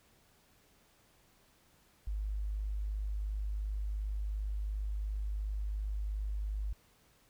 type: tone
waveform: sine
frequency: 51.4 Hz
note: G#1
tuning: 17 cents flat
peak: -33 dBFS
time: 2.07-6.73 s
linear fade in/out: 5 ms
effects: pink hiss -67 dBFS RMS until 7.29 s